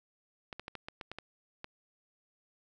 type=clicks; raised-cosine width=0.3 ms; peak=-25 dBFS; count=9; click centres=0.528 / 0.596 / 0.681 / 0.753 / 0.885 / 1.012 / 1.116 / 1.186 / 1.644 s; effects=none